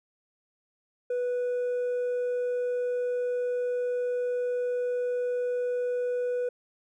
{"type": "tone with hard clipping", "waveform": "triangle", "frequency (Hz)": 492.3, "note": "B4", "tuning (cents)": -6, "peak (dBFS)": -25, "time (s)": [1.1, 6.49], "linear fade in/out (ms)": 5, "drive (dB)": 1, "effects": []}